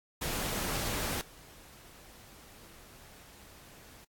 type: noise with level steps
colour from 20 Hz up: pink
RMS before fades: -34 / -54 dBFS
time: 0.21-4.05 s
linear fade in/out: 10 ms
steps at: 1.21 s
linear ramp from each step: 2 ms
effects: AAC 64 kbps